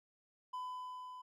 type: tone with level ramp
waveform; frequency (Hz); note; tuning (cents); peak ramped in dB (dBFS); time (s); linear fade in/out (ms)
triangle; 1005; B5; +30; -37 to -46; 0.53-1.22; 10
effects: none